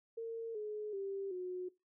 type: tone with pitch steps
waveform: sine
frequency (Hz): 456.2 / 423.2 / 392.6 / 364.2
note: A#4 / G#4 / G4 / F#4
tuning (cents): -37 / +33 / +3 / -27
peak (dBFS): -38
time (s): 0.17-1.69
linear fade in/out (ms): 10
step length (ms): 380
effects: noise-tail reverb RT60 0.2 s tail -18 dB re dry